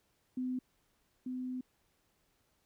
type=tone pair in turn; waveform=sine; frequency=254.1 / 254.1 Hz; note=B3 / B3; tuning=+49 / +49 cents; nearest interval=unison; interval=0 cents; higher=neither; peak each=-33 / -36 dBFS; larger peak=first; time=0.37-0.59 / 1.26-1.61 s; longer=second; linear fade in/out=5 ms; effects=pink hiss -75 dBFS RMS until 2.65 s